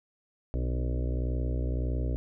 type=harmonic tone with a mistuned harmonic; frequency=61.7 Hz; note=B1; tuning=1 cent flat; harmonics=1 / 2 / 4 / 5 / 6 / 7 / 8 / 9 / 10; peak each=-28 / -34 / -40 / -42 / -44 / -45 / -46 / -47 / -48 dBFS; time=0.54-2.16 s; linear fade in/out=0 ms; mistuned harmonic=4; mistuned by=+40 cents; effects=none